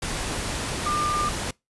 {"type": "tone in noise", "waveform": "sine", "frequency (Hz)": 1198, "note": "D6", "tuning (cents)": 34, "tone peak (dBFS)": -23, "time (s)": [0.86, 1.29], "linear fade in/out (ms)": 5, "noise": "pink", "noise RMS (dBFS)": -29, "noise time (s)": [0.02, 1.51], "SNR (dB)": 3, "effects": ["noise-tail reverb RT60 0.2 s tail -24 dB re dry", "resampled to 24000 Hz"]}